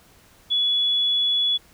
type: tone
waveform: sine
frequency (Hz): 3400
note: G#7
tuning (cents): +40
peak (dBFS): -18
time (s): 0.5-1.58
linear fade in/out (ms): 20
effects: pink hiss -54 dBFS RMS until 1.73 s